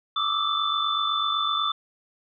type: tone cluster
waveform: sine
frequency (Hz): 1161 / 1209 / 1314 / 3523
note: D6 / D6 / E6 / A7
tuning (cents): -20 / +50 / -6 / +1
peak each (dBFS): -28 / -29 / -30 / -26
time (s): 0.16-1.72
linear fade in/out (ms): 5
effects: none